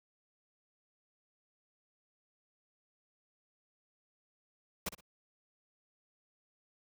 pink noise with echo, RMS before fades -36 dBFS, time 4.86-4.89 s, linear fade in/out 5 ms, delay 59 ms, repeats 2, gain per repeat -12 dB, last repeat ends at 5.008 s, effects high-pass 60 Hz 12 dB/octave

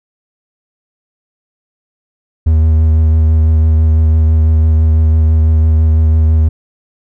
triangle tone with vibrato, 79.1 Hz, D#2, 29 cents sharp, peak -4 dBFS, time 2.46-6.49 s, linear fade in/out 10 ms, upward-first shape triangle, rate 6 Hz, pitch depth 21 cents each way, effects none

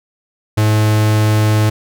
45% pulse tone, 107.2 Hz, A2, 45 cents flat, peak -10 dBFS, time 0.57-1.7 s, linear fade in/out 10 ms, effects none

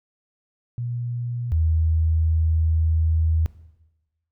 sine tone pair in turn, 120.4 / 80.36 Hz, B2 / E2, -44 / -44 cents, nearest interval perfect fifth, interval 700 cents, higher first, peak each -25 / -17 dBFS, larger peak second, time 0.78-1.52 / 1.52-3.46 s, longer second, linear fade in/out 0 ms, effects noise-tail reverb RT60 1.0 s tail -17 dB re dry

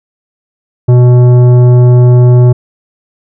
triangle tone with tanh clipping, 123.47 Hz, B2, in tune, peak -3 dBFS, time 0.88-2.53 s, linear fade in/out 10 ms, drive 16 dB, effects none

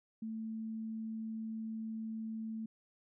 sine tone, 221.7 Hz, A3, 13 cents sharp, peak -38 dBFS, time 0.22-2.66 s, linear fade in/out 5 ms, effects none

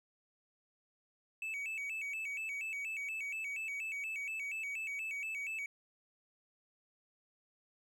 triangle tone with vibrato, 2435 Hz, D#7, 38 cents flat, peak -36 dBFS, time 1.42-5.66 s, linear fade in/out 2 ms, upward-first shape square, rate 4.2 Hz, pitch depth 130 cents each way, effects none

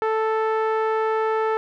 sawtooth tone with low-pass filter, 440 Hz, A4, in tune, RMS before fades -22 dBFS, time 0.02-1.57 s, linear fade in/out 0 ms, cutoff 1400 Hz, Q 1.4, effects none

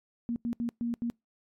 sine tone bursts at uneven times, 235.7 Hz, A#3, 19 cents sharp, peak -28 dBFS, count 5, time 0.29-0.36 / 0.45-0.53 / 0.6-0.69 / 0.81-0.94 / 1.02-1.1 s, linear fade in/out 0 ms, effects noise-tail reverb RT60 0.2 s tail -26 dB re dry + MP3 64 kbps

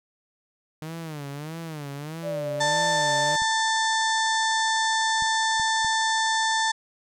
sawtooth tone with vibrato, 152.6 Hz, D#3, 33 cents flat, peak -29 dBFS, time 0.82-3.36 s, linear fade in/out 0 ms, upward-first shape sine, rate 1.6 Hz, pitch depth 150 cents each way
sine tone with pitch glide, 587.3 to 593.8 Hz, D5 to D5, 0 to +19 cents, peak -27 dBFS, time 2.22-3.38 s, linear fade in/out 50 ms, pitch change +19 cents, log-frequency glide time 2.33-2.82 s
harmonic tone, 888 Hz, A5, 16 cents sharp, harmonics 1 / 2 / 4 / 5 / 6 / 7 / 8 / 9 / 10, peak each -24 / -26 / -30 / -35 / -35 / -35 / -38 / -39 / -44 dBFS, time 2.6-6.72 s, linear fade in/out 10 ms
clicks, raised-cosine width 5 ms, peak -29 dBFS, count 4, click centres 3.42 / 5.223 / 5.598 / 5.847 s
effects none

